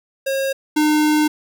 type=tone pair in turn; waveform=square; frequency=541 / 303.6 Hz; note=C#5 / D#4; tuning=-42 / -42 cents; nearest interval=minor seventh; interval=1000 cents; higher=first; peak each=-19 / -14 dBFS; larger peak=second; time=0.26-0.53 / 0.76-1.28 s; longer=second; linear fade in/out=10 ms; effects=none